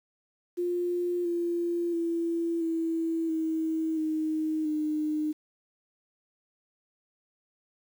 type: tone with pitch steps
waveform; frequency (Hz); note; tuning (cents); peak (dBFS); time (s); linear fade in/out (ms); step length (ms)
sine; 352.4 / 344.2 / 336.1 / 328.2 / 320.5 / 313 / 305.7; F4 / F4 / E4 / E4 / E4 / D#4 / D#4; +16 / -25 / +34 / -8 / -49 / +10 / -30; -26; 0.57-5.33; 20; 680
effects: 9-bit